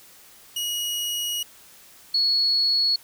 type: tone pair in turn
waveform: sawtooth / sine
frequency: 2900 / 4365 Hz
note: F#7 / C#8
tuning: -35 / -28 cents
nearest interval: perfect fifth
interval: 707 cents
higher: second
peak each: -22 / -18 dBFS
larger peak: second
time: 0.56-1.43 / 2.14-2.96 s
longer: first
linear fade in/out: 5 ms
effects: white hiss -50 dBFS RMS until 3.03 s